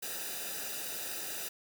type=noise with comb filter; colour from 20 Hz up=white; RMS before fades=-39 dBFS; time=0.02-1.49 s; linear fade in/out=10 ms; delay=0.92 ms; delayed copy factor=-0.75; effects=none